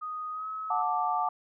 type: tone with pitch glide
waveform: sine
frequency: 1244.5 to 1283.9 Hz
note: D#6 to E6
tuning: 0 to -46 cents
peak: -33 dBFS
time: 0.01-0.83 s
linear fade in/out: 20 ms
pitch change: +54 cents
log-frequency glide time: 0.32-0.47 s
type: chord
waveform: sine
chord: D major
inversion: first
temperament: equal with one note detuned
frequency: 729.4 / 880 / 1174.7 Hz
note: F#5 / A5 / D6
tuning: -25 / 0 / 0 cents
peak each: -30 dBFS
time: 0.7-1.29 s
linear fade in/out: 5 ms
effects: none